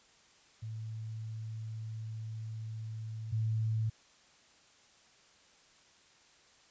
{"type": "tone pair in turn", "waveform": "sine", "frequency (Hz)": [110.6, 110.6], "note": ["A2", "A2"], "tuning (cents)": [9, 9], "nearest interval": "unison", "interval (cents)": 0, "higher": "neither", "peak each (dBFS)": [-38, -29], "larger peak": "second", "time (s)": [[0.62, 3.32], [3.32, 3.9]], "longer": "first", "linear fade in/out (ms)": 10, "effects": ["white hiss -63 dBFS RMS until 6.7 s", "resampled to 16000 Hz"]}